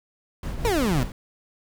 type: noise with tremolo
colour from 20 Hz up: brown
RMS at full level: -27 dBFS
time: 0.43-1.12 s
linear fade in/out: 2 ms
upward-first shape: triangle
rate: 5.5 Hz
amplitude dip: 50%
type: exponential sweep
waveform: 30% pulse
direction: down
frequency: 493.9 to 116.54 Hz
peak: -18 dBFS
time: 0.65-1.03 s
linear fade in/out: 0 ms
effects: none